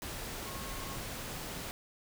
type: tone in noise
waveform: sine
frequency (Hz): 1087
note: C#6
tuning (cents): -34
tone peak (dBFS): -48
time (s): 0.46-0.96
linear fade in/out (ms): 0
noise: pink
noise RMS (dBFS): -41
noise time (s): 0.02-1.71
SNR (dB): -10
effects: none